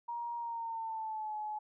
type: tone with pitch glide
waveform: sine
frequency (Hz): 944 to 850.8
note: A#5 to G#5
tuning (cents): +22 to +42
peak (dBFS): -36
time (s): 0.08-1.59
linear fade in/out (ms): 10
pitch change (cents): -180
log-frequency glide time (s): 0.37-1.36
effects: none